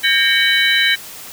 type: tone cluster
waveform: sine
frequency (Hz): 1603 / 1841 / 2249 / 3045 / 3927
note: G6 / A#6 / C#7 / F#7 / B7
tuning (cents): +38 / -22 / +24 / +49 / -11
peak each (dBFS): -18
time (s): 0.03-0.96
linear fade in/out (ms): 20
effects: white hiss -34 dBFS RMS until 1.32 s